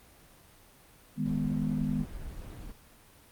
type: chord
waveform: sine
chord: G# minor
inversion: second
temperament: equal with one note detuned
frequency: 155.56 / 205.9 / 246.9 Hz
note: D#3 / G#3 / B3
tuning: 0 / -15 / 0 cents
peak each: -32 dBFS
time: 1.16-2.06 s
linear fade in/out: 50 ms
type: noise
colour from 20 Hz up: brown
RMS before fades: -41 dBFS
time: 1.25-2.72 s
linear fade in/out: 5 ms
effects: pink hiss -57 dBFS RMS until 3.31 s + Opus 32 kbps